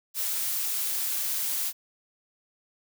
blue noise, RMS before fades -29 dBFS, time 0.14-1.73 s, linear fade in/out 50 ms, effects none

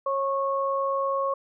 sine tone pair together, 546 / 1097.7 Hz, C#5 / C#6, -26 / -17 cents, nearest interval octave, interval 1209 cents, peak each -26 dBFS, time 0.06-1.34 s, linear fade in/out 5 ms, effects none

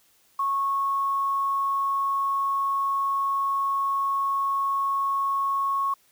sine tone with quantisation, 1100 Hz, C#6, 14 cents flat, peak -22 dBFS, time 0.39-5.94 s, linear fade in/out 5 ms, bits 8, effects white hiss -62 dBFS RMS until 6.11 s

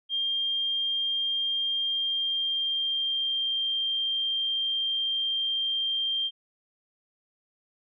sine tone with pitch glide, 3200 to 3178 Hz, G7 to G7, +35 to +23 cents, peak -25 dBFS, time 0.09-6.31 s, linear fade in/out 50 ms, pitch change -12 cents, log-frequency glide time 1.77-3.67 s, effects none

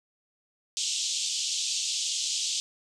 white band-pass noise, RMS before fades -30 dBFS, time 0.77-2.6 s, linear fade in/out 0 ms, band 2900 to 7700 Hz, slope 48 dB/octave, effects none

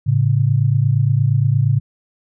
sine tone pair together, 110 / 138.59 Hz, A2 / C#3, 0 / 0 cents, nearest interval major third, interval 400 cents, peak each -15 dBFS, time 0.06-1.8 s, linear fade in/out 20 ms, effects none

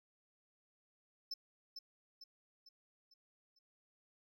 triangle tone with echo, 5274 Hz, E8, in tune, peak -38 dBFS, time 1.31-1.34 s, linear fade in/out 5 ms, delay 450 ms, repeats 5, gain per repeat -6 dB, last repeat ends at 3.59 s, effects none

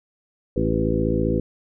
harmonic tone with a mistuned harmonic, 55 Hz, A1, in tune, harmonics 1 / 2 / 3 / 4 / 5 / 6 / 7 / 9, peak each -27 / -27 / -27 / -27 / -27 / -27 / -27 / -27 dBFS, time 0.56-1.4 s, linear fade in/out 5 ms, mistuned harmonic 7, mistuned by +26 cents, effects none

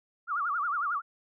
sine tone with vibrato, 1270 Hz, D#6, 35 cents sharp, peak -27 dBFS, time 0.27-1.02 s, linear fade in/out 50 ms, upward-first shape sine, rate 11 Hz, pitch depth 210 cents each way, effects none

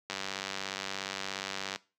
click train, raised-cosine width 0.2 ms, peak -17 dBFS, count 162, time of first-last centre 0.1-1.76 s, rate 97 Hz, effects noise-tail reverb RT60 0.3 s tail -19 dB re dry + high-pass 150 Hz 12 dB/octave

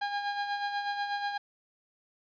30% pulse tone with tremolo, 813 Hz, G#5, 37 cents flat, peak -26 dBFS, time 0.01-1.38 s, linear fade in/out 10 ms, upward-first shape sine, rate 8.2 Hz, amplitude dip 50%, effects resampled to 11025 Hz + 10-bit

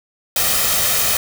white noise with comb filter, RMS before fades -17 dBFS, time 0.36-1.17 s, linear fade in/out 2 ms, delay 1.6 ms, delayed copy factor +0.55, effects none

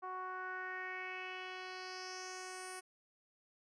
10% pulse tone with low-pass filter sweep, 370.5 Hz, F#4, 2 cents sharp, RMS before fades -45 dBFS, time 0.02-2.81 s, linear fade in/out 20 ms, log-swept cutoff 1000 to 9900 Hz, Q 3.5, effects none

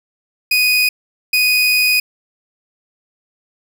30% pulse tone bursts at uneven times, 2489 Hz, D#7, in tune, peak -9 dBFS, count 2, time 0.51-0.89 / 1.33-2 s, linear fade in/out 5 ms, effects none

